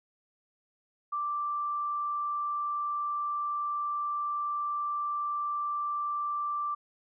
sine tone, 1174.7 Hz, D6, in tune, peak -29 dBFS, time 1.12-6.75 s, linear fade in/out 10 ms, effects none

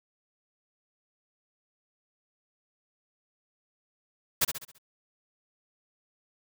white noise with echo, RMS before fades -23 dBFS, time 4.41-4.45 s, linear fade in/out 10 ms, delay 67 ms, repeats 5, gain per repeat -7 dB, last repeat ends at 4.785 s, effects none

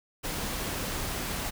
pink noise, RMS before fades -33 dBFS, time 0.23-1.51 s, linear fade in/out 20 ms, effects none

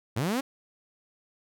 sawtooth linear sweep, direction up, 98 to 283.5 Hz, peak -22 dBFS, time 0.16-0.41 s, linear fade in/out 10 ms, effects none

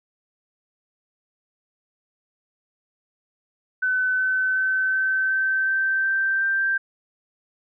sine tone with pitch steps, 1512 / 1520.8 / 1529.6 / 1538.4 / 1547.3 / 1556.3 / 1565.3 / 1574.4 Hz, F#6 / F#6 / G6 / G6 / G6 / G6 / G6 / G6, +37 / +47 / -43 / -33 / -23 / -13 / -3 / +7 cents, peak -19 dBFS, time 3.82-6.78 s, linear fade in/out 10 ms, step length 370 ms, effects none

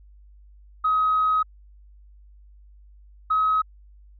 sine tone pair in turn, 1266 / 1274.1 Hz, D#6 / D#6, +30 / +41 cents, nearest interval unison, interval 11 cents, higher second, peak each -17 dBFS, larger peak neither, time 0.84-1.43 / 3.3-3.62 s, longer first, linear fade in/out 10 ms, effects tanh soft clip ceiling -13 dBFS + added 50 Hz sine -47 dBFS peak until 4.19 s

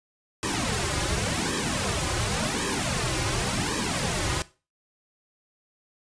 pink noise with flanger, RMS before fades -27 dBFS, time 0.43-4.42 s, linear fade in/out 0 ms, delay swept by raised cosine 1.4 to 4.5 ms, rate 0.9 Hz, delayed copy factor -1, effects noise-tail reverb RT60 0.3 s tail -17 dB re dry + resampled to 22050 Hz

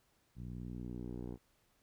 10% pulse tone with low-pass filter sweep, 60.6 Hz, B1, 32 cents flat, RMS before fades -44 dBFS, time 0.35-1.38 s, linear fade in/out 50 ms, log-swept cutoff 150 to 560 Hz, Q 1.2, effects pink hiss -74 dBFS RMS until 1.82 s

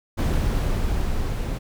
brown noise with level ramp, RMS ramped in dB -20 to -26 dBFS, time 0.17-1.59 s, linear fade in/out 20 ms, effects none

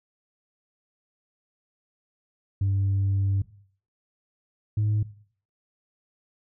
sine tone pair in turn, 98 / 105.96 Hz, G2 / G#2, 0 / +35 cents, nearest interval minor second, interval 135 cents, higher second, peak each -19 / -19 dBFS, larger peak neither, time 2.61-3.42 / 4.77-5.03 s, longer first, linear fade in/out 5 ms, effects noise-tail reverb RT60 0.5 s tail -17 dB re dry + tanh soft clip ceiling -19 dBFS

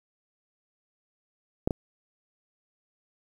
clicks, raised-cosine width 2 ms, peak -10 / -14 dBFS, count 2, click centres 1.675 / 1.708 s, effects 8-bit

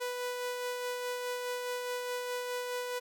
sawtooth tone with tremolo, 493.9 Hz, B4, in tune, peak -29 dBFS, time 0-3 s, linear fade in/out 20 ms, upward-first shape sine, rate 4.8 Hz, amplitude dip 30%, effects none

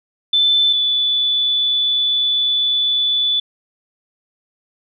sine tone pair in turn, 3522 / 3472 Hz, A7 / A7, +1 / -24 cents, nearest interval unison, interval 25 cents, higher first, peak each -11 / -14 dBFS, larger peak first, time 0.33-0.73 / 0.73-3.4 s, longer second, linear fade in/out 5 ms, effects none

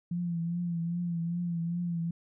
sine tone with vibrato, 171.1 Hz, F3, 35 cents flat, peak -29 dBFS, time 0.11-2.11 s, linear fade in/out 5 ms, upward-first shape triangle, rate 2.5 Hz, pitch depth 54 cents each way, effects none

